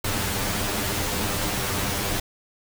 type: noise with comb filter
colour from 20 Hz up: pink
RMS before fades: -26 dBFS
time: 0.04-2.2 s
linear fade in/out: 5 ms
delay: 10 ms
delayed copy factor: +0.7
effects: none